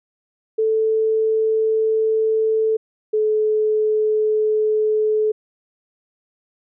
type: tone pair in turn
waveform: sine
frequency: 440 / 430 Hz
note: A4 / A4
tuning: 0 / -40 cents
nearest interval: unison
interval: 40 cents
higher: first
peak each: -15 / -15 dBFS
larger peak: neither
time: 0.58-2.77 / 3.13-5.32 s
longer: neither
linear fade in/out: 10 ms
effects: none